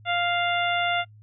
harmonic tone, 698.5 Hz, F5, in tune, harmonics 1 / 2 / 3 / 4 / 5, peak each -25 / -28 / -29 / -31 / -32 dBFS, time 0.05-1.05 s, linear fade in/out 50 ms, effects noise-tail reverb RT60 0.1 s tail -26 dB re dry + added 106 Hz sine -47 dBFS peak until 1.22 s

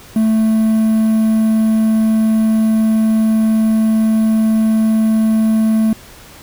triangle tone with quantisation, 220 Hz, A3, in tune, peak -8 dBFS, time 0.16-5.93 s, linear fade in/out 2 ms, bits 6, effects pink hiss -39 dBFS RMS until 6.42 s

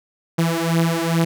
sawtooth beating tone pair, 164.81 / 167.21 Hz, E3 / E3, 0 / +25 cents, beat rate 2.4 Hz, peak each -16 dBFS, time 0.38-1.25 s, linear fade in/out 10 ms, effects none

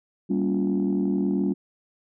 sine chord, G half-diminished seventh, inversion none, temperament just, 196 / 235.2 / 282.2 / 352.8 Hz, G3 / Bb3 / Db4 / F4, 0 / +16 / +31 / +18 cents, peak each -23 / -29 / -25 / -28 dBFS, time 0.29-1.54 s, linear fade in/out 20 ms, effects tanh soft clip ceiling -15 dBFS

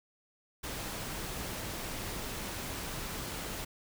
pink noise, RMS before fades -39 dBFS, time 0.63-3.65 s, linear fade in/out 10 ms, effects none

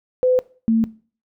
sine tone pair in turn, 507 / 225.4 Hz, B4 / A3, +45 / +42 cents, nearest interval octave + major second, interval 1403 cents, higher first, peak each -13 dBFS, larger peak neither, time 0.23-0.39 / 0.68-0.84 s, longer neither, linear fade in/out 0 ms, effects noise-tail reverb RT60 0.4 s tail -20 dB re dry

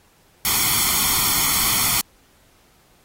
white noise with comb filter, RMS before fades -19 dBFS, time 0.45-2.01 s, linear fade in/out 0 ms, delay 0.91 ms, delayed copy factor +0.8, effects pink hiss -57 dBFS RMS until 3.04 s + AAC 48 kbps

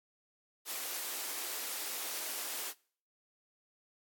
white high-pass noise, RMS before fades -39 dBFS, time 0.65-2.74 s, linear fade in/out 50 ms, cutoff 290 Hz, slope 24 dB/octave, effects noise-tail reverb RT60 0.5 s tail -24 dB re dry + AAC 64 kbps

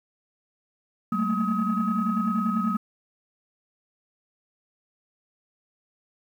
sine tone cluster, 191.2 / 218.8 / 229.1 / 1267 Hz, G3 / A3 / A#3 / D#6, -43 / -9 / -30 / +31 cents, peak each -27 dBFS, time 1.12-2.77 s, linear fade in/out 5 ms, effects tanh soft clip ceiling -15 dBFS + 9-bit

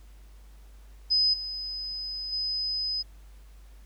sine tone with level steps, 5030 Hz, D#8, 18 cents sharp, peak -20 / -32 / -27 dBFS, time 1.1-3.03 s, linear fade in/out 20 ms, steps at 1.33 / 2.32 s, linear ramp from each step 10 ms, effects added 50 Hz sine -47 dBFS peak until 3.85 s + pink hiss -62 dBFS RMS until 3.85 s

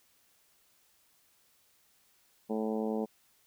harmonic tone, 109.3 Hz, A2, 11 cents flat, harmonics 2 / 3 / 4 / 5 / 6 / 7 / 8 / 9, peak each -33 / -40 / -35 / -40 / -46 / -43 / -48 / -53 dBFS, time 2.49-3.06 s, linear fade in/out 20 ms, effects white hiss -68 dBFS RMS until 3.46 s

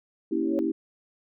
sine chord, A# diminished seventh, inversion none, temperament equal with one note detuned, 233.1 / 277.2 / 325.1 / 392 Hz, A#3 / C#4 / E4 / G4, 0 / 0 / -24 / 0 cents, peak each -32 / -30 / -26 / -31 dBFS, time 0.31-0.72 s, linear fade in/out 10 ms
sine tone with exponential growth, 552 Hz, C#5, 7 cents flat, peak -24 dBFS, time 0.4-0.59 s, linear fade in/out 0 ms, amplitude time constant 41 ms
effects none

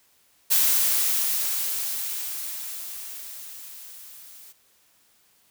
blue noise with level ramp, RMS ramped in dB -19 to -47 dBFS, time 0.5-4.53 s, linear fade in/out 20 ms, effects white hiss -62 dBFS RMS until 5.5 s

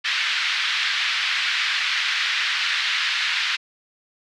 pink band-pass noise, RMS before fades -23 dBFS, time 0.04-3.57 s, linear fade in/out 20 ms, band 1600 to 4200 Hz, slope 24 dB/octave, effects none

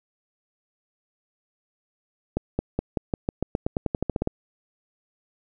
accelerating click train, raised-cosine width 2 ms, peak -10 dBFS, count 17, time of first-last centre 2.37-4.274 s, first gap 220 ms, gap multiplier 0.91, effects none

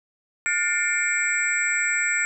sine tone cluster, 1428 / 1781 / 2134 / 2332 / 7710 Hz, F6 / A6 / C7 / D7 / B8, +38 / +21 / +34 / -13 / -43 cents, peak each -27 dBFS, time 0.46-2.25 s, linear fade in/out 0 ms, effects none

